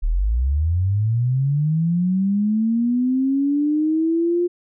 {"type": "linear sweep", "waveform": "sine", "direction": "up", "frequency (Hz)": [34.65, 354.8], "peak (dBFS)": -16, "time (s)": [0.02, 4.48], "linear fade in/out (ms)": 20, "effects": []}